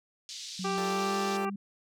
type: band-pass noise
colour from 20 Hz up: pink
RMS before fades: -42 dBFS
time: 0.29-1.37 s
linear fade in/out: 0 ms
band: 3500 to 6400 Hz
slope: 24 dB/octave
type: tone with pitch glide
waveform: sine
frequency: 185 to 199.43 Hz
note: F#3 to G3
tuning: 0 to +30 cents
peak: -34 dBFS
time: 0.59-1.56 s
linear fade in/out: 5 ms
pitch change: +130 cents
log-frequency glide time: 0.81-1.14 s
type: harmonic tone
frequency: 392 Hz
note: G4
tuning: in tune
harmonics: 1 / 2 / 3 / 4 / 5 / 6 / 7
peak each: -33 / -35 / -34 / -44 / -50 / -45 / -45 dBFS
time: 0.64-1.5 s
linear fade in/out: 10 ms
type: chord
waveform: 20% pulse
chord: D minor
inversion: first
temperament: equal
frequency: 349.2 / 440 / 587.3 Hz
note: F4 / A4 / D5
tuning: 0 / 0 / 0 cents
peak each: -38 / -35 / -39 dBFS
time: 0.78-1.45 s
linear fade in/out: 0 ms
effects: none